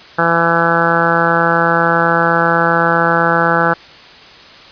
harmonic tone, 167.8 Hz, E3, 31 cents sharp, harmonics 1 / 2 / 3 / 4 / 5 / 6 / 7 / 8 / 9 / 10, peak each -20 / -22 / -18 / -21 / -18 / -23 / -21 / -17 / -17 / -23 dBFS, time 0.18-3.74 s, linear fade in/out 10 ms, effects white hiss -38 dBFS RMS until 4.71 s + resampled to 11025 Hz

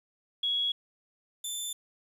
sine / 15% pulse tone pair in turn, 3338 / 3536 Hz, G#7 / A7, +8 / +8 cents, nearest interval minor second, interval 100 cents, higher second, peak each -26 dBFS, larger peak neither, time 0.43-0.72 / 1.44-1.73 s, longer neither, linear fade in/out 5 ms, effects resampled to 32000 Hz + 10-bit

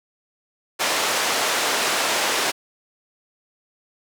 pink band-pass noise, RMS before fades -22 dBFS, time 0.79-2.52 s, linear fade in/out 20 ms, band 540 to 8600 Hz, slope 12 dB/octave, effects none

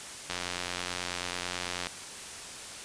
click train, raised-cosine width 0.2 ms, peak -15 dBFS, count 141, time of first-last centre 0.3-1.87 s, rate 89.2 Hz, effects white hiss -42 dBFS RMS until 2.84 s + resampled to 22050 Hz

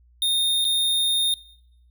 square tone with dropouts, 3666 Hz, A#7, 30 cents flat, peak -20 dBFS, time 0.22-1.34 s, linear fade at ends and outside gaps 1 ms, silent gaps 0.645-0.65 s, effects noise-tail reverb RT60 0.8 s tail -21 dB re dry + added 60 Hz sine -53 dBFS peak until 1.9 s

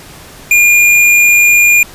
square tone, 2416 Hz, D7, 48 cents sharp, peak -5 dBFS, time 0.51-1.83 s, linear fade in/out 2 ms, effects pink hiss -34 dBFS RMS until 1.94 s + resampled to 32000 Hz

